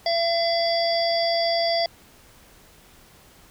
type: harmonic tone with a mistuned harmonic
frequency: 676 Hz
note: E5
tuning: 43 cents sharp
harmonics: 1 / 3 / 5 / 7 / 8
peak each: -21 / -32 / -33 / -26 / -35 dBFS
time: 0.06-1.86 s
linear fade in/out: 2 ms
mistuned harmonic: 8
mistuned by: -29 cents
effects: pink hiss -52 dBFS RMS until 3.5 s

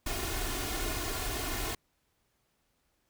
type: noise with comb filter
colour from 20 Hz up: pink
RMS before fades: -34 dBFS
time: 0.06-1.75 s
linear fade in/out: 5 ms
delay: 2.8 ms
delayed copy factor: +0.7
effects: pink hiss -75 dBFS RMS until 3.09 s

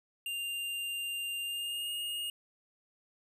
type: tone with pitch glide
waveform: square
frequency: 2794 to 2851 Hz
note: F7 to F7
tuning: 0 to +35 cents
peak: -35 dBFS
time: 0.26-2.3 s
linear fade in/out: 2 ms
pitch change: +35 cents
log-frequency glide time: 1.42-1.91 s
effects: none

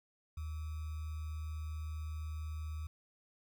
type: tone with sample-and-hold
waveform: sine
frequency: 77.78 Hz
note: D#2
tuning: in tune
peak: -38 dBFS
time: 0.37-2.87 s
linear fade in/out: 5 ms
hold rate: 1225 Hz
effects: none

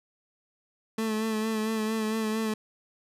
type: tone with vibrato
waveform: 30% pulse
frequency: 219.2 Hz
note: A3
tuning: 6 cents flat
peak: -24 dBFS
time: 0.98-2.54 s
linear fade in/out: 5 ms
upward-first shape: sine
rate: 4.4 Hz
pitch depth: 32 cents each way
effects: resampled to 32000 Hz

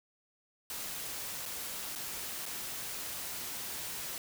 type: noise with dropouts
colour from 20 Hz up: white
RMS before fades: -40 dBFS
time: 0.7-4.18 s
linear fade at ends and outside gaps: 1 ms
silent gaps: 1.455-1.46 / 1.952-1.958 / 2.456-2.461 s
effects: none

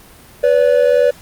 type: tone pair together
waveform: triangle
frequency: 493.4 / 574.9 Hz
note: B4 / D5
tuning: -2 / -37 cents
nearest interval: minor third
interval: 265 cents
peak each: -10 dBFS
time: 0.43-1.11 s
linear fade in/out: 10 ms
effects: pink hiss -42 dBFS RMS until 1.21 s + Opus 32 kbps

